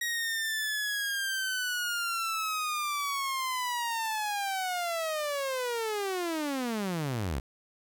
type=linear sweep; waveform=sawtooth; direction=down; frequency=1897 to 58.5 Hz; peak=-26 dBFS; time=0.01-7.4 s; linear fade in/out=5 ms; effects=none